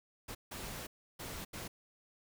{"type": "noise bursts at uneven times", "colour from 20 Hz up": "pink", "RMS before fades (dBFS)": -44, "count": 4, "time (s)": [[0.28, 0.35], [0.51, 0.87], [1.19, 1.45], [1.53, 1.68]], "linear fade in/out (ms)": 10, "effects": []}